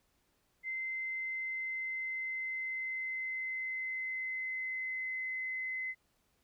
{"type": "tone with pitch glide", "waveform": "sine", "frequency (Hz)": [2072, 2045], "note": ["C7", "C7"], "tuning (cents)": [-17, -40], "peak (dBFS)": -35, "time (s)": [0.63, 5.95], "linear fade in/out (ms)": 50, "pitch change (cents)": -23, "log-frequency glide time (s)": [0.85, 5.29], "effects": ["pink hiss -75 dBFS RMS until 6.43 s"]}